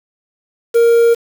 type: tone with quantisation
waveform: triangle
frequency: 466.2 Hz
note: A#4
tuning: in tune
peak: -5 dBFS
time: 0.74-1.15 s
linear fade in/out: 20 ms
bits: 5
effects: none